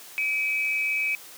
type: tone pair together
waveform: sine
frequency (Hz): 2317 / 2536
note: D7 / D#7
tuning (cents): -24 / +32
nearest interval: major second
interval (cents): 156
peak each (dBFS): -26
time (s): 0.18-1.15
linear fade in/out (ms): 0
effects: white hiss -45 dBFS RMS until 1.37 s + high-pass 200 Hz 12 dB/octave